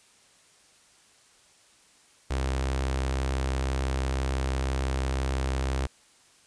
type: tone with notch filter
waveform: sawtooth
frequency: 66 Hz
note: C2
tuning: 16 cents sharp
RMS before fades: -28 dBFS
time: 2.3-5.87 s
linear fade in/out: 10 ms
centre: 180 Hz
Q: 1.4
effects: white hiss -59 dBFS RMS until 6.46 s + resampled to 22050 Hz